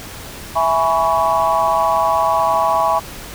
sine chord, C# minor seventh, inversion first, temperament equal with one note detuned, 659.3 / 830.6 / 987.8 / 1121 Hz, E5 / G#5 / B5 / C#6, 0 / 0 / 0 / +19 cents, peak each -18 dBFS, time 0.55-3 s, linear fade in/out 20 ms, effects tanh soft clip ceiling -3 dBFS + pink hiss -33 dBFS RMS until 3.34 s

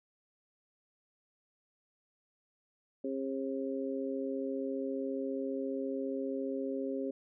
harmonic tone, 134.7 Hz, C#3, 49 cents flat, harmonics 2 / 3 / 4, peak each -36 / -38 / -39 dBFS, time 3.04-7.11 s, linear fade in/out 5 ms, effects none

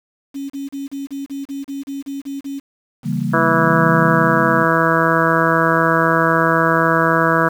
sine tone bursts, 277.2 Hz, C#4, in tune, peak -23 dBFS, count 12, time 0.34-2.601 s, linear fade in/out 20 ms, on 160 ms, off 31 ms
sine chord, C# diminished seventh, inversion none, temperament equal, 138.59 / 164.81 / 196 / 233.1 Hz, C#3 / E3 / G3 / Bb3, 0 / 0 / 0 / 0 cents, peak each -23 dBFS, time 3.03-4.66 s, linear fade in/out 50 ms
harmonic tone, 163.9 Hz, E3, 10 cents flat, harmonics 1 / 2 / 3 / 4 / 6 / 7 / 8 / 9 / 10, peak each -21 / -21 / -21 / -21 / -21 / -21 / -21 / -21 / -21 dBFS, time 3.33-7.49 s, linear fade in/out 10 ms
effects 7-bit

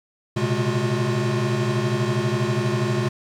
square tone cluster, 115.4 / 127.5 / 140.1 / 208.3 / 358.1 Hz, A#2 / C3 / C#3 / G#3 / F4, -17 / -44 / +19 / +5 / +43 cents, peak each -28 / -25 / -32 / -28 / -27 dBFS, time 0.36-3.09 s, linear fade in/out 10 ms, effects low-pass 7000 Hz 12 dB/octave + 9-bit

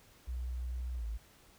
sine tone with pitch glide, 61.9 to 54.83 Hz, B1 to A1, +5 to -5 cents, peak -35 dBFS, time 0.27-1.18 s, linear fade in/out 20 ms, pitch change -210 cents, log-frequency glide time 0.96-1.06 s, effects pink hiss -62 dBFS RMS until 1.58 s

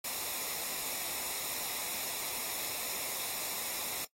white noise with comb filter, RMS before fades -37 dBFS, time 0.04-4.05 s, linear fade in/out 5 ms, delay 0.65 ms, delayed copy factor -0.55, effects noise-tail reverb RT60 0.1 s tail -21 dB re dry + AAC 48 kbps

